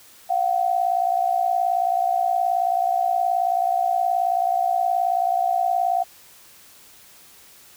sine tone pair together, 698.5 / 757.3 Hz, F5 / F#5, 0 / +40 cents, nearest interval minor second, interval 140 cents, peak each -21 dBFS, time 0.29-6.04 s, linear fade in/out 20 ms, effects white hiss -49 dBFS RMS until 7.76 s

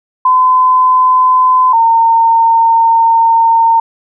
sine tone pair in turn, 1019 / 913.3 Hz, C6 / A#5, -46 / -36 cents, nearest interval major second, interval 190 cents, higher first, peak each -5 dBFS, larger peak neither, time 0.25-1.73 / 1.73-3.8 s, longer second, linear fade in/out 5 ms, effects none

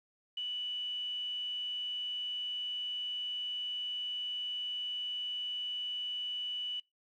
sine tone with quantisation, 2960 Hz, F#7, in tune, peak -34 dBFS, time 0.37-6.8 s, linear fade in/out 5 ms, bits 9, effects noise-tail reverb RT60 0.2 s tail -23 dB re dry + low-pass 5000 Hz 12 dB/octave

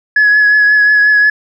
sine tone with vibrato, 1690 Hz, G#6, 30 cents sharp, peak -4 dBFS, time 0.16-1.3 s, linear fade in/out 5 ms, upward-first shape triangle, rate 5.6 Hz, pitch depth 26 cents each way, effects tanh soft clip ceiling -3 dBFS

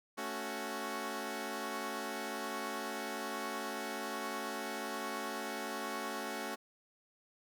10% pulse chord, F# minor, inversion first, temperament equal, 220 / 277.2 / 370 Hz, A3 / C#4 / F#4, 0 / 0 / 0 cents, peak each -34 dBFS, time 0.17-6.56 s, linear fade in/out 20 ms, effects none

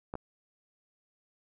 clicks, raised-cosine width 1 ms, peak -23 dBFS, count 2, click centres 0.139 / 0.154 s, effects none

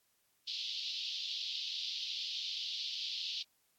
pink band-pass noise, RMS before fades -40 dBFS, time 0.47-3.43 s, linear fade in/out 10 ms, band 3100 to 4800 Hz, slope 48 dB/octave, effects white hiss -75 dBFS RMS until 3.78 s + AAC 64 kbps

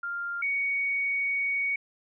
sine tone pair in turn, 1396.9 / 2237 Hz, F6 / C#7, 0 / +15 cents, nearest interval minor sixth, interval 815 cents, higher second, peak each -30 / -25 dBFS, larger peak second, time 0.03-0.42 / 0.42-1.76 s, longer second, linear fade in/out 5 ms, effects none

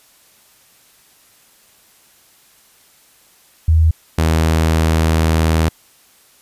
sine / sawtooth tone pair in turn, 80.3 / 80.3 Hz, E2 / E2, -45 / -45 cents, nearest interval unison, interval 0 cents, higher neither, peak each -8 dBFS, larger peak neither, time 3.68-3.91 / 4.18-5.69 s, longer second, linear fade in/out 5 ms, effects white hiss -51 dBFS RMS until 6.41 s + resampled to 32000 Hz

